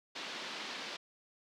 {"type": "band-pass noise", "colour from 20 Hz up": "white", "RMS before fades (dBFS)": -43, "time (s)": [0.15, 0.97], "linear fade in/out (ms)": 10, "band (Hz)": [200, 4500], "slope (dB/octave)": 24, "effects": []}